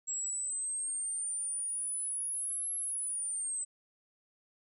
sine exponential two-way sweep, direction up then down, 7600 to 11175 to 8000 Hz, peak -33 dBFS, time 0.07-3.65 s, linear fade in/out 20 ms, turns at 2.75 s, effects none

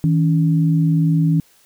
sine tone pair together, 160.3 / 282.7 Hz, E3 / C#4, -48 / +34 cents, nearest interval minor seventh, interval 982 cents, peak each -13 / -21 dBFS, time 0.04-1.4 s, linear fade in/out 0 ms, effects white hiss -54 dBFS RMS until 1.65 s

